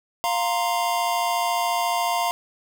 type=chord; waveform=square; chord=F suspended fourth; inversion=none; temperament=equal; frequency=698.5 / 932.3 / 1046.5 Hz; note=F5 / Bb5 / C6; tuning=0 / 0 / 0 cents; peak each=-25 / -26 / -29 dBFS; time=0.24-2.31 s; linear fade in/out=0 ms; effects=9-bit